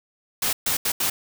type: noise bursts at uneven times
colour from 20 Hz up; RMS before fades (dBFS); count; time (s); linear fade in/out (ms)
white; -23; 4; 0.42-0.53 / 0.66-0.77 / 0.85-0.92 / 1-1.1; 5
effects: none